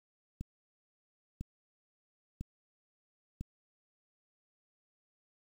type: click train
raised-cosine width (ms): 5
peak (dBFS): -26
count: 4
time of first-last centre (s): 0.41-3.41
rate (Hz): 1
effects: 9-bit